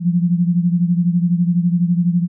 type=beating tone pair; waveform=sine; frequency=172.2 / 184.2 Hz; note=F3 / F#3; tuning=-24 / -7 cents; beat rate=12 Hz; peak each=-14 / -19 dBFS; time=0-2.28 s; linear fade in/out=50 ms; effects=none